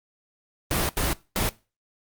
pink noise bursts at uneven times, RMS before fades -24 dBFS, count 3, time 0.71-0.89 / 0.97-1.13 / 1.36-1.49 s, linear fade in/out 0 ms, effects noise-tail reverb RT60 0.3 s tail -20 dB re dry + Opus 24 kbps

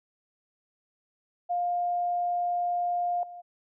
sine tone with level steps, 705 Hz, F5, 16 cents sharp, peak -25 / -40 dBFS, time 1.49-3.42 s, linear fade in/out 20 ms, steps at 3.23 s, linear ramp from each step 2 ms, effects none

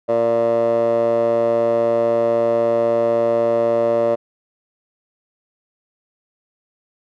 15% pulse tone with band-pass filter, 116.2 Hz, A#2, 5 cents flat, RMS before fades -17 dBFS, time 0.08-4.16 s, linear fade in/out 20 ms, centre 620 Hz, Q 9.9, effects none

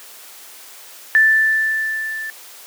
sine tone with level ramp, 1763 Hz, A6, 3 cents sharp, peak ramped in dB -8 to -25 dBFS, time 1.15-2.3 s, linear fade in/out 0 ms, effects white hiss -40 dBFS RMS until 2.66 s + high-pass 400 Hz 12 dB/octave

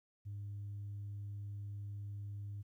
sine tone, 101.7 Hz, G#2, 36 cents flat, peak -40 dBFS, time 0.25-2.63 s, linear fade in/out 20 ms, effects tanh soft clip ceiling -39 dBFS + 13-bit

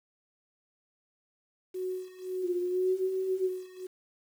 sine tone with tremolo, 370 Hz, F#4, in tune, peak -30 dBFS, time 1.74-3.87 s, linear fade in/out 10 ms, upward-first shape sine, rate 1.9 Hz, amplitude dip 90%
sine tone with pitch glide, 354.2 to 377.4 Hz, F4 to F#4, +24 to +34 cents, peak -28 dBFS, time 2.42-3.5 s, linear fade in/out 50 ms, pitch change +110 cents, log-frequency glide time 2.58-2.95 s
effects 9-bit

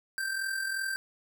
square tone with amplitude modulation, 1568 Hz, G6, in tune, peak -29 dBFS, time 0.18-0.96 s, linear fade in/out 0 ms, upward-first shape sine, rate 42.8 Hz, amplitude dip 50%, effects none

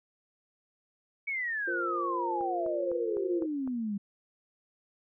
sine exponential sweep, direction down, 2278 to 196 Hz, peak -30 dBFS, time 1.27-3.98 s, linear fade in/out 10 ms
sine chord, F suspended fourth, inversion none, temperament just, 349.2 / 465.6 / 523.8 Hz, F4 / Bb4 / C5, 0 / -2 / +2 cents, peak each -34 / -40 / -39 dBFS, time 1.67-3.46 s, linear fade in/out 10 ms
click train, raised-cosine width 1 ms, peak -32 dBFS, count 6, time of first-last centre 2.41-3.676 s, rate 3.95 Hz
effects none

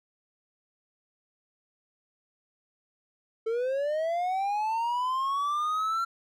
triangle linear sweep, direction up, 440 to 1365 Hz, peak -24 dBFS, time 3.46-6.05 s, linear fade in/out 10 ms, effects none

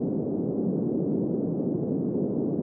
pink band-pass noise, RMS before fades -27 dBFS, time 0-2.62 s, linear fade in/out 10 ms, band 170 to 420 Hz, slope 24 dB/octave, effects none

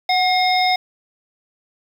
harmonic tone with a mistuned harmonic, 738 Hz, F#5, 5 cents flat, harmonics 1 / 3 / 5 / 7, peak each -16 / -21 / -23 / -24 dBFS, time 0.09-0.76 s, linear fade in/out 5 ms, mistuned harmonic 3, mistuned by -64 cents, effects 7-bit

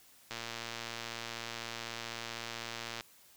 click train, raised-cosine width 0.2 ms, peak -22 dBFS, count 314, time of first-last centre 0.31-3.008 s, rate 116 Hz, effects white hiss -61 dBFS RMS until 3.36 s

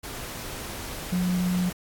sine tone in noise, 180.4 Hz, F#3, 44 cents flat, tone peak -22 dBFS, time 1.12-1.7 s, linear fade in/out 10 ms, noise pink, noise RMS -36 dBFS, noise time 0.03-1.73 s, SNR +11 dB, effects AAC 64 kbps

